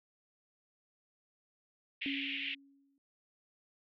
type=band-pass noise; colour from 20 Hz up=white; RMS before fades=-39 dBFS; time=2.01-2.55 s; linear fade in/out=10 ms; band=2100 to 3100 Hz; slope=48 dB/octave
type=tone with exponential decay; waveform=sine; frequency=277.2 Hz; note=C#4; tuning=in tune; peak=-34 dBFS; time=2.06-2.98 s; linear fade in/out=1 ms; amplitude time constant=200 ms
effects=none